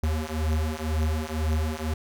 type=beating tone pair; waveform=square; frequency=77 / 79 Hz; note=D#2 / D#2; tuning=-17 / +27 cents; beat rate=2 Hz; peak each=-28 / -28 dBFS; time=0.03-1.94 s; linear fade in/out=5 ms; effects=none